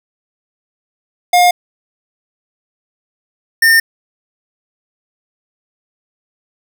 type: tone pair in turn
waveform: square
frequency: 712 / 1814.5 Hz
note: F5 / A#6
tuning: +33 / -47 cents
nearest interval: octave + major third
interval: 1620 cents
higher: second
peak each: -7 / -7 dBFS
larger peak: neither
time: 1.33-1.51 / 3.62-3.8 s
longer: neither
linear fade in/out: 5 ms
effects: none